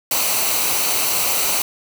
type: noise with comb filter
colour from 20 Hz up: white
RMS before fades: -19 dBFS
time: 0.11-1.62 s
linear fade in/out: 2 ms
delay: 0.58 ms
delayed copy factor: -0.55
effects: none